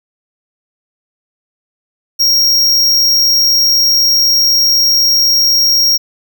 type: tone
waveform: square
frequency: 5588 Hz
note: F8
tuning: in tune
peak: -8 dBFS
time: 2.19-5.98 s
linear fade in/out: 20 ms
effects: none